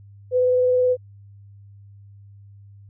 sine tone with vibrato, 502 Hz, B4, 28 cents sharp, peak -15 dBFS, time 0.31-0.97 s, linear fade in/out 50 ms, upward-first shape sine, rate 19 Hz, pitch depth 11 cents each way, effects added 100 Hz sine -43 dBFS peak until 2.89 s

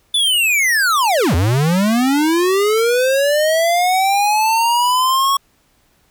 square linear two-way sweep, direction down then up, 3520 to 78.8 to 1113 Hz, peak -13 dBFS, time 0.14-5.37 s, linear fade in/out 5 ms, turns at 1.35 s, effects pink hiss -58 dBFS RMS until 6.1 s

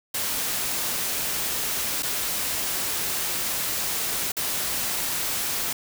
white noise with dropouts, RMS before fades -27 dBFS, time 0.14-5.73 s, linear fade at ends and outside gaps 5 ms, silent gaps 2.025-2.03 / 4.32-4.367 s, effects none

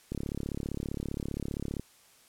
click train, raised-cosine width 3 ms, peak -21 dBFS, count 60, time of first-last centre 0.12-1.796 s, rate 35.2 Hz, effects white hiss -60 dBFS RMS until 2.28 s + low-pass 12000 Hz 12 dB/octave

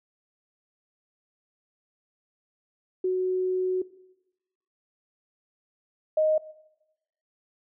sine tone pair in turn, 370 / 622.3 Hz, F#4 / D#5, 0 / 0 cents, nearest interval major sixth, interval 900 cents, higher second, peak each -22 / -19 dBFS, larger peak second, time 3.04-3.82 / 6.17-6.38 s, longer first, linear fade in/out 5 ms, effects noise-tail reverb RT60 0.9 s tail -18 dB re dry

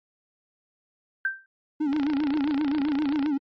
sine tone with exponential decay, 1566 Hz, G6, 2 cents flat, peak -19 dBFS, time 1.25-1.46 s, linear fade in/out 2 ms, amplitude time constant 44 ms
triangle tone with vibrato, 290.1 Hz, D4, 21 cents flat, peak -20 dBFS, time 1.8-3.38 s, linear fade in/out 10 ms, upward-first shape sine, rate 7.6 Hz, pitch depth 120 cents each way
click train, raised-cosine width 0.3 ms, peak -17 dBFS, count 40, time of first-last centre 1.93-3.261 s, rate 29.3 Hz
effects MP3 32 kbps

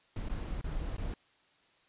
brown noise with dropouts, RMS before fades -36 dBFS, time 0.16-1.14 s, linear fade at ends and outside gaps 2 ms, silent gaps 0.286-0.296 / 0.613-0.643 / 0.967-0.981 s, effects white hiss -67 dBFS RMS until 1.88 s + resampled to 8000 Hz

